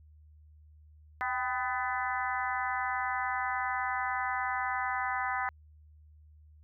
harmonic tone with a mistuned harmonic, 250.6 Hz, B3, 25 cents sharp, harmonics 3 / 4 / 5 / 6 / 7 / 8, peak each -35 / -36 / -37 / -38 / -38 / -39 dBFS, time 1.21-5.49 s, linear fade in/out 0 ms, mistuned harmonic 3, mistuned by +54 cents, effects added 76 Hz sine -54 dBFS peak until 6.63 s

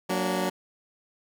15% pulse chord, Gb augmented, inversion none, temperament just, 185 / 231.2 / 289.1 Hz, Gb3 / Bb3 / D4, 0 / -14 / -27 cents, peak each -21 / -27 / -25 dBFS, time 0.09-0.5 s, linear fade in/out 10 ms, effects none

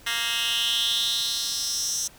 10% pulse tone with high-pass filter sweep, 232.8 Hz, A#3, 2 cents flat, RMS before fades -26 dBFS, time 0.06-2.08 s, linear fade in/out 10 ms, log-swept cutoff 2200 to 6300 Hz, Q 4.3, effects pink hiss -51 dBFS RMS until 2.18 s

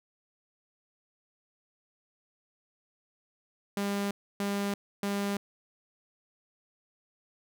sawtooth tone bursts, 200.9 Hz, G3, 43 cents sharp, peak -25 dBFS, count 3, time 3.77-5.37 s, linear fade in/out 2 ms, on 340 ms, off 290 ms, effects none

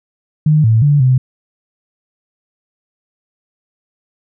sine tone with pitch steps, 153 / 111.8 / 145.3 / 128.7 Hz, D#3 / A2 / D3 / C3, -29 / +28 / -18 / -28 cents, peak -7 dBFS, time 0.46-1.18 s, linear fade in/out 5 ms, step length 180 ms, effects none

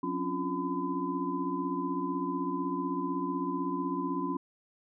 sine tone cluster, 181 / 266.9 / 282.8 / 348.8 / 1011 Hz, F#3 / C4 / C#4 / F4 / B5, -38 / +35 / +35 / -2 / +40 cents, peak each -39 / -37 / -34 / -37 / -35 dBFS, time 0.03-4.37 s, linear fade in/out 5 ms, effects none

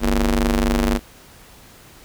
sawtooth ring-modulated tone, 99.3 Hz, G2, 23 cents sharp, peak -9 dBFS, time 0-1 s, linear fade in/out 50 ms, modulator 137 Hz, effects pink hiss -46 dBFS RMS until 2.04 s

